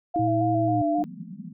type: tone with vibrato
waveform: sine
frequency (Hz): 690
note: F5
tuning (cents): -21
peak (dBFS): -23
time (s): 0.14-1.03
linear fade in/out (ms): 10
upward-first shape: square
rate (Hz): 3.7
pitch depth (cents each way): 33
type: tone with pitch glide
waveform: sine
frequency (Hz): 322.7 to 301.1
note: E4 to D4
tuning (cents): -37 to +43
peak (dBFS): -24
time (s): 0.16-1.04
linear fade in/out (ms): 0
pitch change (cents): -120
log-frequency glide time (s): 0.64-0.81
type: tone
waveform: sine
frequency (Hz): 116.54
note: A#2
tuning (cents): 0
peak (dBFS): -26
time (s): 0.19-0.82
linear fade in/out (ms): 5
type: band-pass noise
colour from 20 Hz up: pink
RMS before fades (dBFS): -39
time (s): 0.98-1.53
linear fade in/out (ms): 5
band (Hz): 160 to 250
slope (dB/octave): 96
effects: none